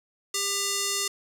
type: tone with band-pass filter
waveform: square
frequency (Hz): 398.9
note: G4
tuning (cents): +30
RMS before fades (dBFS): -28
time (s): 0.34-1.08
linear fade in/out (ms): 5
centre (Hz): 6800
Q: 1.3
effects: none